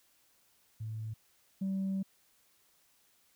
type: tone pair in turn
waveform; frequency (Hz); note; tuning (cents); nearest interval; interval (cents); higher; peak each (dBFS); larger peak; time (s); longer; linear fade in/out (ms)
sine; 110 / 192.7; A2 / G3; 0 / -29; minor seventh; 971; second; -36 / -29; second; 0.8-1.14 / 1.61-2.03; second; 10
effects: tanh soft clip ceiling -29 dBFS + white hiss -69 dBFS RMS until 3.35 s